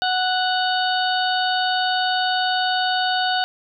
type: harmonic tone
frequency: 740 Hz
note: F#5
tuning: in tune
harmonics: 1 / 2 / 4 / 5 / 6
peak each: -21 / -24 / -27 / -28 / -29 dBFS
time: 0.02-3.44 s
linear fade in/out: 0 ms
effects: none